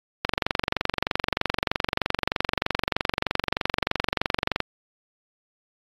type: click train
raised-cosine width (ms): 0.3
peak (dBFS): -5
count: 102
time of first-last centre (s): 0.25-4.603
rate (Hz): 23.2
effects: AAC 32 kbps